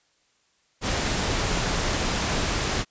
pink noise, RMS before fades -25 dBFS, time 0.81-2.85 s, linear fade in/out 50 ms, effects white hiss -66 dBFS RMS until 2.9 s + resampled to 16000 Hz

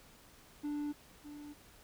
triangle tone with echo, 293.8 Hz, D4, 1 cent sharp, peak -33 dBFS, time 0.63-0.93 s, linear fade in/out 20 ms, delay 610 ms, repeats 1, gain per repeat -11 dB, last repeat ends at 1.54 s, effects pink hiss -60 dBFS RMS until 1.83 s

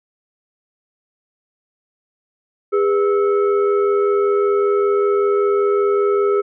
sine tone with frequency modulation, 405.9 Hz, G#4, 40 cents flat, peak -13 dBFS, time 2.72-6.42 s, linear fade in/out 20 ms, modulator 897 Hz, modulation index 0.61, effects none

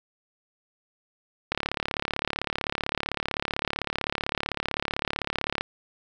click train, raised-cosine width 0.3 ms, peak -10 dBFS, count 147, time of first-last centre 1.52-5.61 s, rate 35.7 Hz, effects none

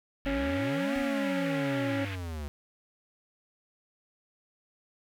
square exponential two-way sweep, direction up then down, 43.65 to 256.5 to 70.5 Hz, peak -35 dBFS, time 0.25-2.48 s, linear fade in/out 0 ms, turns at 0.96 s
pink band-pass noise, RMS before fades -42 dBFS, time 0.25-2.16 s, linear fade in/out 10 ms, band 1600 to 2900 Hz, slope 24 dB/octave
harmonic tone, 277.1 Hz, C#4, 1 cent flat, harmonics 1 / 2 / 3 / 5 / 6 / 7 / 8, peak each -30 / -33 / -43 / -44 / -46 / -45 / -50 dBFS, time 0.26-2.05 s, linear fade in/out 5 ms
brown noise with exponential decay, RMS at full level -43 dBFS, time 0.96-1.22 s, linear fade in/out 0 ms, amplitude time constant 56 ms
effects none

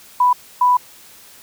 sine tone bursts at uneven times, 990 Hz, B5, 4 cents sharp, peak -10 dBFS, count 2, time 0.2-0.33 / 0.61-0.77 s, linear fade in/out 5 ms, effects white hiss -44 dBFS RMS until 1.42 s

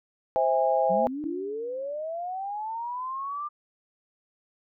sine chord, C augmented, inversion none, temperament just, 523.3 / 654.1 / 817.6 Hz, C5 / E5 / G#5, 0 / -14 / -27 cents, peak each -25 dBFS, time 0.36-1.07 s, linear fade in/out 0 ms
sine linear sweep, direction up, 174.61 to 1200 Hz, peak -30 dBFS, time 0.89-3.49 s, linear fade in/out 20 ms
sine tone with exponential decay, 289.1 Hz, D4, 27 cents flat, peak -29 dBFS, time 1.24-2.03 s, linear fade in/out 0 ms, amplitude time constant 170 ms
effects none

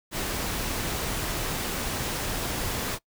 pink noise, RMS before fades -30 dBFS, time 0.11-2.99 s, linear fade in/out 50 ms, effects noise-tail reverb RT60 0.1 s tail -22 dB re dry

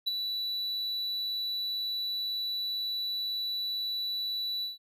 triangle tone with ADSR envelope, 3951 Hz, B7, in tune, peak -23 dBFS, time 0.06-4.78 s, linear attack 18 ms, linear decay 17 ms, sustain -6 dB, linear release 150 ms, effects none

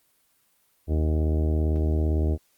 harmonic tone with a mistuned harmonic, 77.78 Hz, D#2, in tune, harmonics 1 / 2 / 3 / 4 / 5 / 6 / 7 / 8 / 9 / 10, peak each -21 / -33 / -34 / -32 / -34 / -39 / -46 / -39 / -49 / -51 dBFS, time 0.87-2.38 s, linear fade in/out 50 ms, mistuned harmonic 10, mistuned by +42 cents, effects white hiss -66 dBFS RMS until 2.57 s + Opus 24 kbps

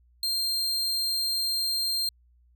40% pulse tone, 4186 Hz, C8, in tune, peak -24 dBFS, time 0.23-2.09 s, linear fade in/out 2 ms, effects added 60 Hz sine -58 dBFS peak until 2.55 s

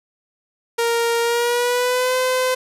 sawtooth tone with pitch glide, 466.2 to 511.3 Hz, A#4 to C5, 0 to -40 cents, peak -13 dBFS, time 0.78-2.55 s, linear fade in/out 10 ms, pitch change +160 cents, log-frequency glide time 1.21-2.16 s, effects resampled to 32000 Hz + 8-bit

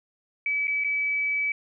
sine tone with dropouts, 2292 Hz, D7, 43 cents flat, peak -23 dBFS, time 0.46-1.52 s, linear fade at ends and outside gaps 2 ms, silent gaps 0.672-0.679 / 0.839-0.845 s, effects none

